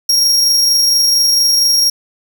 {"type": "tone with amplitude modulation", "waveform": "40% pulse", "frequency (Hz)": 5588, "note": "F8", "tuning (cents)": 0, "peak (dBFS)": -7, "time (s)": [0.09, 1.9], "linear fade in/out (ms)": 5, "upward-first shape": "sine", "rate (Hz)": 24.3, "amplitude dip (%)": 25, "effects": []}